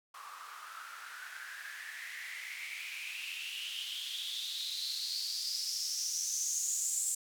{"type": "noise with band-pass filter sweep", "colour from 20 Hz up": "blue", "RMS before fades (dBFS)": -39, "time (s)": [0.14, 7.15], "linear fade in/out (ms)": 5, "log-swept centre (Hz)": [1100, 7700], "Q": 7.5, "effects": []}